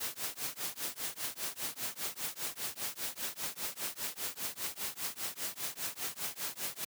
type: noise with tremolo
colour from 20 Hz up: white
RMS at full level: -35 dBFS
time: 0-6.85 s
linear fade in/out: 10 ms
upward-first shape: triangle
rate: 5 Hz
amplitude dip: 100%
effects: high-pass 100 Hz 12 dB/octave